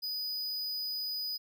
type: tone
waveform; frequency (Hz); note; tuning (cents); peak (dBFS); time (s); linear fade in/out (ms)
square; 4969; D#8; -3; -34; 0.02-1.38; 20
effects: none